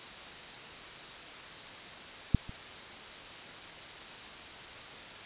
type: clicks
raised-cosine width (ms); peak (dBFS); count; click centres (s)
5; -10 / -30; 2; 2.347 / 2.494
effects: white hiss -45 dBFS RMS until 5.25 s + resampled to 8000 Hz